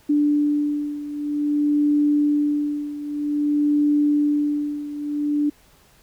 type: beating tone pair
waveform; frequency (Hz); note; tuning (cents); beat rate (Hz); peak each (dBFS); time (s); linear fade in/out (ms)
sine; 293.7 / 294.22; D4 / D4; 0 / +3; 0.52; -19 / -23; 0.09-5.5; 10
effects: pink hiss -55 dBFS RMS until 6.02 s